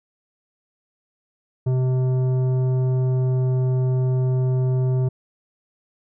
sine tone with tanh clipping, 128.6 Hz, C3, 30 cents flat, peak -19 dBFS, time 1.66-5.09 s, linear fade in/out 10 ms, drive 11 dB, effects none

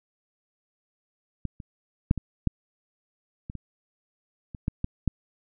clicks, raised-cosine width 5 ms, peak -17 / -27 / -7 / -18 / -9 / -23 / -23 / -25 / -13 / -14 / -10 dBFS, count 11, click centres 1.453 / 1.602 / 2.111 / 2.177 / 2.473 / 3.499 / 3.553 / 4.548 / 4.681 / 4.844 / 5.077 s, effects none

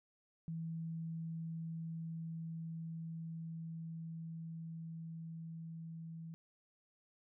sine tone with level ramp, 163.6 Hz, E3, 13 cents flat, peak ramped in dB -39 to -45 dBFS, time 0.48-6.34 s, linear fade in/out 0 ms, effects none

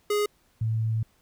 square / sine tone pair in turn, 415.3 / 111.44 Hz, G#4 / A2, 0 / +23 cents, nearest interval octave + major seventh, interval 2277 cents, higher first, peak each -23 dBFS, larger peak neither, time 0.1-0.26 / 0.61-1.03 s, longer second, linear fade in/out 5 ms, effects pink hiss -65 dBFS RMS until 1.21 s

